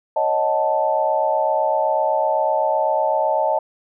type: chord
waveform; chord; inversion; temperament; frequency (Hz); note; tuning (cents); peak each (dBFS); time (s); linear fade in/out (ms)
sine; D# half-diminished seventh; third; equal; 554.4 / 622.3 / 740 / 880; C#5 / D#5 / F#5 / A5; 0 / 0 / 0 / 0; -24 / -20 / -26 / -20; 0.16-3.59; 5
effects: none